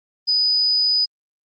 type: tone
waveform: sine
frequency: 4978 Hz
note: D#8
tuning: in tune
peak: -15 dBFS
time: 0.27-1.06 s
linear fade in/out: 20 ms
effects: Opus 32 kbps